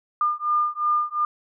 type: beating tone pair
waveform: sine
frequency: 1205 / 1207.8 Hz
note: D6 / D6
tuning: +44 / +48 cents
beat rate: 2.8 Hz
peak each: -23 dBFS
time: 0.21-1.25 s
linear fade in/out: 2 ms
effects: none